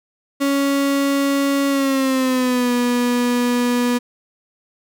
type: tone with pitch glide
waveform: 35% pulse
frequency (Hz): 278.5 to 243.9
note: C#4 to B3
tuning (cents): +8 to -21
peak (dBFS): -14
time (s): 0.4-3.99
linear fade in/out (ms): 20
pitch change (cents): -229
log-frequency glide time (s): 1.69-2.72
effects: none

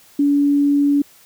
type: tone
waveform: sine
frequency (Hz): 285.7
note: D4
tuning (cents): -48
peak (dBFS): -12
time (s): 0.19-1.02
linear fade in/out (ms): 5
effects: white hiss -49 dBFS RMS until 1.25 s

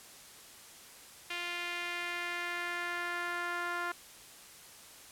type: tone with band-pass filter sweep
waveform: sawtooth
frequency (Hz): 349.2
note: F4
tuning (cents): 0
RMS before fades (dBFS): -37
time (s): 1.3-3.92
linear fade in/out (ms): 5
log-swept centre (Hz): 2600 to 1400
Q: 2.2
effects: white hiss -53 dBFS RMS until 5.11 s + low-pass 12000 Hz 12 dB/octave

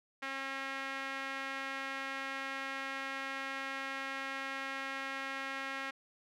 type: tone with band-pass filter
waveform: sawtooth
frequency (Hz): 270.5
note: C#4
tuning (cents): -42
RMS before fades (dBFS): -40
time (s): 0.22-5.91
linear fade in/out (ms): 10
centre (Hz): 1900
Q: 1.7
effects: none

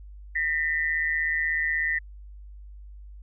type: tone pair together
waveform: sine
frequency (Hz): 1819.1 / 1975.5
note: A#6 / B6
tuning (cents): -43 / 0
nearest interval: minor second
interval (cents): 143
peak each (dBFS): -26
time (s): 0.35-1.99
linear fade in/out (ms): 10
effects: added 50 Hz sine -41 dBFS peak until 3.22 s

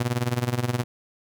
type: tone with tremolo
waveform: sawtooth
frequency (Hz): 121.8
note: B2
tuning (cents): -24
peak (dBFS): -16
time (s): 0-0.84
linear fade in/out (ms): 5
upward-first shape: sine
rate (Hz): 19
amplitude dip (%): 85
effects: none

